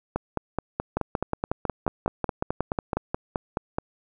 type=two click trains; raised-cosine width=1 ms; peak=-10 / -11 dBFS; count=12 / 18; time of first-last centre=0.97-2.97 / 0.16-3.785 s; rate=5.5 / 4.69 Hz; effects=none